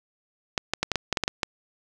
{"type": "clicks", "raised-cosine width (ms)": 0.2, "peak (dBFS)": -6, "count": 10, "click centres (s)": [0.578, 0.736, 0.83, 0.917, 0.957, 1.127, 1.172, 1.237, 1.279, 1.432], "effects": []}